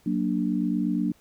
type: chord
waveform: sine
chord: Gb augmented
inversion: none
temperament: equal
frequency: 185 / 233.1 / 293.7 Hz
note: Gb3 / Bb3 / D4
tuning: 0 / 0 / 0 cents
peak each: -27 dBFS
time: 0.06-1.12 s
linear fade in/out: 5 ms
effects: pink hiss -61 dBFS RMS until 1.2 s